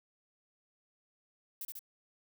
violet noise with echo, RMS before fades -41 dBFS, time 1.61-1.65 s, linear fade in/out 2 ms, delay 71 ms, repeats 2, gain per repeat -2 dB, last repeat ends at 1.792 s, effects none

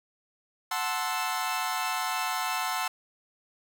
sawtooth chord, F# half-diminished seventh, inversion none, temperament equal, 740 / 880 / 1046.5 / 1318.5 Hz, F#5 / A5 / C6 / E6, 0 / 0 / 0 / 0 cents, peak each -30 dBFS, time 0.71-2.88 s, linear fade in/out 5 ms, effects none

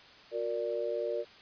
sine chord, Gb augmented, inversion none, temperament equal with one note detuned, 363.4 / 466.2 / 587.3 Hz, Gb4 / Bb4 / D5, -31 / 0 / 0 cents, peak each -38 / -34 / -34 dBFS, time 0.31-1.25 s, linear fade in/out 50 ms, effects white hiss -54 dBFS RMS until 1.41 s + resampled to 11025 Hz

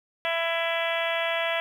harmonic tone, 332.9 Hz, E4, 17 cents sharp, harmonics 2 / 3 / 4 / 5 / 6 / 7 / 8 / 9 / 10, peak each -28 / -35 / -36 / -34 / -32 / -34 / -35 / -38 / -35 dBFS, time 0.25-1.6 s, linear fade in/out 0 ms, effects 9-bit

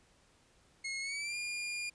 sawtooth tone with pitch glide, 2165 to 2416 Hz, C#7 to D7, -41 to +48 cents, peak -33 dBFS, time 0.84-1.9 s, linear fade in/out 10 ms, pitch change +189 cents, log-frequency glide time 1.01-1.36 s, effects pink hiss -67 dBFS RMS until 1.94 s + resampled to 22050 Hz

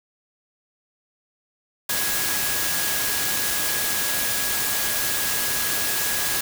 sine tone in noise, 1661.2 Hz, G#6, in tune, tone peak -32 dBFS, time 1.89-6.41 s, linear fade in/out 5 ms, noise white, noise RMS -24 dBFS, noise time 1.89-6.41 s, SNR -11 dB, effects none

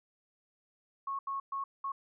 sine tone bursts at uneven times, 1097 Hz, C#6, 18 cents flat, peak -33 dBFS, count 4, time 1.07-1.19 / 1.27-1.4 / 1.52-1.64 / 1.84-1.92 s, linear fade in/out 5 ms, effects none

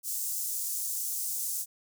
pink high-pass noise, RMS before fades -33 dBFS, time 0.03-1.66 s, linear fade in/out 50 ms, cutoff 6900 Hz, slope 24 dB/octave, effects none

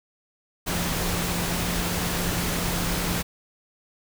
sine tone in noise, 174.4 Hz, F3, 2 cents flat, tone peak -30 dBFS, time 0.66-3.23 s, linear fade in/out 20 ms, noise pink, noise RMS -27 dBFS, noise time 0.66-3.23 s, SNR -6 dB, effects none

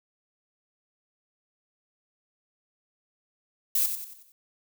violet noise with echo, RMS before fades -24 dBFS, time 3.75-3.86 s, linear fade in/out 2 ms, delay 92 ms, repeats 5, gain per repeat -7 dB, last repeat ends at 4.32 s, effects none

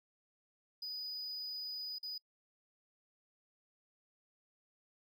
triangle tone with dropouts, 4964 Hz, D#8, 5 cents flat, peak -39 dBFS, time 0.82-2.18 s, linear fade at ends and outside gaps 5 ms, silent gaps 1.985-2.029 s, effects noise-tail reverb RT60 0.1 s tail -26 dB re dry

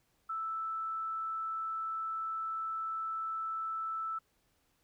sine tone, 1318.5 Hz, E6, in tune, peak -34 dBFS, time 0.29-4.19 s, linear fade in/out 10 ms, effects pink hiss -74 dBFS RMS until 4.83 s

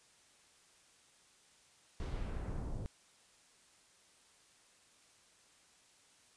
brown noise with low-pass filter sweep, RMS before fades -40 dBFS, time 2-2.86 s, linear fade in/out 0 ms, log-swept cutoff 7200 to 550 Hz, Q 0.79, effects white hiss -66 dBFS RMS until 6.36 s + resampled to 22050 Hz

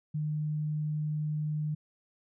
sine tone, 151.9 Hz, D#3, 41 cents flat, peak -29 dBFS, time 0.14-1.75 s, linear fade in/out 10 ms, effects none

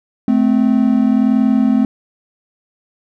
triangle tone pair together, 217.4 / 258.8 Hz, A3 / C4, -21 / -19 cents, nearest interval minor third, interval 302 cents, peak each -11 dBFS, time 0.28-1.85 s, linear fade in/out 2 ms, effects none

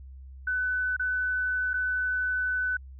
sine tone with dropouts, 1502 Hz, F#6, 26 cents sharp, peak -25 dBFS, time 0.47-2.77 s, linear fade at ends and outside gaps 5 ms, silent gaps 0.966-0.995 / 1.734-1.739 s, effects added 66 Hz sine -42 dBFS peak until 2.99 s

